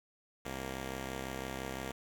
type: tone pair together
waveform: 5% pulse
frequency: 65.91 / 232.7 Hz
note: C2 / A#3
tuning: +13 / -3 cents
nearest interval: octave + minor seventh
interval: 2184 cents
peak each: -28 / -33 dBFS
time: 0.45-1.92 s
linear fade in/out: 5 ms
effects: none